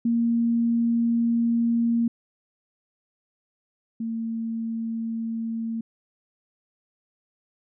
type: tone pair in turn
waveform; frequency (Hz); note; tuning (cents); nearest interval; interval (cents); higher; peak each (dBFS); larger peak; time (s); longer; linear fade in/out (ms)
sine; 233.1 / 227; A#3 / A#3; 0 / -46; unison; 46; first; -19 / -26; first; 0.05-2.08 / 4-5.81; first; 5
effects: none